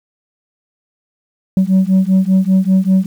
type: beating tone pair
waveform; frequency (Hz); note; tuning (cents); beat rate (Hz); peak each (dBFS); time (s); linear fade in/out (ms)
sine; 186.7 / 191.8; F#3 / G3; +16 / -37; 5.1; -10; 1.57-3.06; 2
effects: tanh soft clip ceiling -6 dBFS + 7-bit

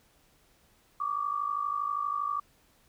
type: tone pair together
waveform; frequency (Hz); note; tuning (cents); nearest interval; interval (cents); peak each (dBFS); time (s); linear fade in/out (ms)
sine; 1141.5 / 1194; D6 / D6; -50 / +28; minor second; 78; -31 / -32; 1-2.4; 5
effects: pink hiss -65 dBFS RMS until 2.88 s

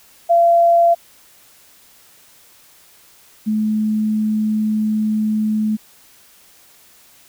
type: tone pair in turn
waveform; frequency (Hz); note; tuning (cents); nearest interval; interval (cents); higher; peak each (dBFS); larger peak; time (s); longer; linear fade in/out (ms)
sine; 683 / 215.1; F5 / A3; -39 / -39; octave + minor sixth; 2000; first; -9 / -15; first; 0.29-0.95 / 3.46-5.77; second; 20
effects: white hiss -49 dBFS RMS until 7.28 s

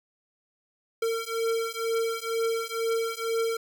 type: beating tone pair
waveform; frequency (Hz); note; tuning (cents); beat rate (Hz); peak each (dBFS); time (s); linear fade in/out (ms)
square; 454.3 / 456.4; A#4 / A#4; -45 / -37; 2.1; -30; 1.02-3.57; 5
effects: none

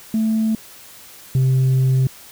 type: tone pair in turn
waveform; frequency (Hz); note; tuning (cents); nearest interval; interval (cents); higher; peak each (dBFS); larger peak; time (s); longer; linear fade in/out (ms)
sine; 220.4 / 131.05; A3 / C3; +3 / +3; major sixth; 900; first; -14 / -10; second; 0.14-0.55 / 1.35-2.07; second; 2
effects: tanh soft clip ceiling -12 dBFS + white hiss -42 dBFS RMS until 2.31 s

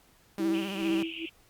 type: tone with vibrato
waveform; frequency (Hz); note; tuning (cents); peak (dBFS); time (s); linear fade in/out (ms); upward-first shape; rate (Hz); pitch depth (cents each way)
sawtooth; 196; G3; 0; -30; 0.38-1.03; 2; sine; 15; 52
type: tone with tremolo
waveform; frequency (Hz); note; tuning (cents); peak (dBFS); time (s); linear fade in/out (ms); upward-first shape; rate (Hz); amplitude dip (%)
sine; 327.8; E4; -10; -24; 0.39-1.26; 10; sine; 2.3; 95
type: band-pass noise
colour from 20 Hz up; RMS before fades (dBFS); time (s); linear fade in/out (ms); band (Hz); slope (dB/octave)
white; -41; 0.53-1.3; 20; 2400 to 3100; 96
effects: pink hiss -62 dBFS RMS until 1.49 s + Opus 48 kbps

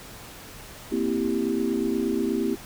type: chord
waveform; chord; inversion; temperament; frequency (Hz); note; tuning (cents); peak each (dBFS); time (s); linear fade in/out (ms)
sine; C dominant seventh; third; equal; 233.1 / 261.6 / 329.6 / 392; Bb3 / C4 / E4 / G4; 0 / 0 / 0 / 0; -28; 0.91-2.56; 20
effects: pink hiss -43 dBFS RMS until 2.65 s

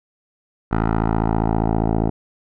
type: tone with low-pass filter sweep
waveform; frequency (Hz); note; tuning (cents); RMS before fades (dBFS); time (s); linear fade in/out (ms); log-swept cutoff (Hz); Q
10% pulse; 55; A1; 0; -19; 0.71-2.1; 10; 1300 to 620; 1.9
effects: none

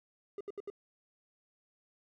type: tone bursts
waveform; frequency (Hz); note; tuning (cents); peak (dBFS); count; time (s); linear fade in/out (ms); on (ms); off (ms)
triangle; 404.8; G#4; -44; -36; 4; 0.38-0.701; 2; 27; 71
effects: none

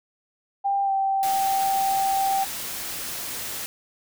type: tone with pitch glide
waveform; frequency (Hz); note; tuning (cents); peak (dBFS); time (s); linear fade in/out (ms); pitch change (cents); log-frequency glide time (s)
sine; 794 to 779; G5 to G5; +22 to -11; -20; 0.64-2.45; 20; -33; 0.84-0.91
type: noise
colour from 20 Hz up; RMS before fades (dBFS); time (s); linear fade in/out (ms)
white; -32; 1.23-3.66; 0
effects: none

